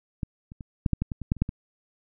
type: clicks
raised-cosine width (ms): 5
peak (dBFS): -16 / -29 / -26 / -9 / -10 / -13 / -19 / -22 / -9 / -28 / -9 / -19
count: 12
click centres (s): 0.232 / 0.519 / 0.608 / 0.862 / 0.933 / 1.02 / 1.118 / 1.217 / 1.319 / 1.367 / 1.42 / 1.491
effects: none